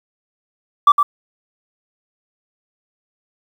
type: tone with echo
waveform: sine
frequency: 1161 Hz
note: D6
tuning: 20 cents flat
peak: -3 dBFS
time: 0.87-0.92 s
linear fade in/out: 5 ms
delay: 110 ms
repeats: 1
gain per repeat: -7 dB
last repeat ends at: 1.03 s
effects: tanh soft clip ceiling -4 dBFS + 7-bit